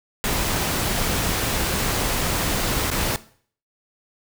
pink noise with dropouts, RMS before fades -23 dBFS, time 0.24-3.16 s, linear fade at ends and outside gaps 0 ms, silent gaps 2.902-2.914 s, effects noise-tail reverb RT60 0.5 s tail -17 dB re dry

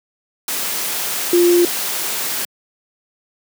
sine tone in noise, 349.2 Hz, F4, in tune, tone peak -9 dBFS, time 1.33-1.65 s, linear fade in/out 2 ms, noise white, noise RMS -22 dBFS, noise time 0.48-2.45 s, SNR +10 dB, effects high-pass 200 Hz 12 dB/octave

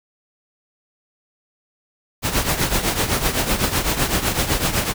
pink noise with tremolo, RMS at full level -17 dBFS, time 2.22-4.94 s, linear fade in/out 50 ms, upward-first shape triangle, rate 7.9 Hz, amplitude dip 75%, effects none

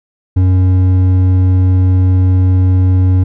triangle tone with hard clipping, 92.5 Hz, F#2, in tune, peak -8 dBFS, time 0.36-3.24 s, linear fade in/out 10 ms, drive 10 dB, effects none

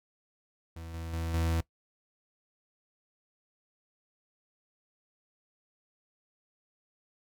40% pulse tone with level steps, 82.41 Hz, E2, in tune, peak -40 / -36 / -31 / -26 dBFS, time 0.76-1.61 s, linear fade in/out 5 ms, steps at 0.94 / 1.13 / 1.34 s, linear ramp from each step 2 ms, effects noise-tail reverb RT60 0.1 s tail -20 dB re dry

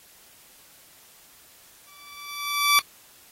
15% pulse tone with exponential growth, 1158 Hz, D6, 25 cents flat, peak -8 dBFS, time 1.87-2.79 s, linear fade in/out 0 ms, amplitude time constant 200 ms, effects white hiss -53 dBFS RMS until 3.31 s + AAC 48 kbps

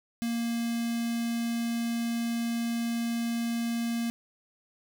square tone with notch filter, 233.1 Hz, A#3, in tune, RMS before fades -30 dBFS, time 0.22-4.1 s, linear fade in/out 0 ms, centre 930 Hz, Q 0.72, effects none

